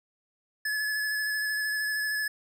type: tone with vibrato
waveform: square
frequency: 1713 Hz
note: A6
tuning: 47 cents flat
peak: -28 dBFS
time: 0.65-2.28 s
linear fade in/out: 5 ms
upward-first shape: square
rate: 13 Hz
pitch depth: 13 cents each way
effects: none